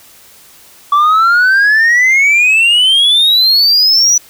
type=exponential sweep; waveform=sine; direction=up; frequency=1144 to 5950 Hz; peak=-3 dBFS; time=0.92-4.18 s; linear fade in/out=5 ms; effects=tanh soft clip ceiling -5 dBFS + white hiss -41 dBFS RMS until 4.29 s